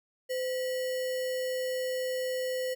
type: tone with sample-and-hold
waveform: sine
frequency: 512 Hz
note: C5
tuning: 38 cents flat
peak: -29 dBFS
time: 0.29-2.75 s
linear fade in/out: 20 ms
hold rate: 2450 Hz
effects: none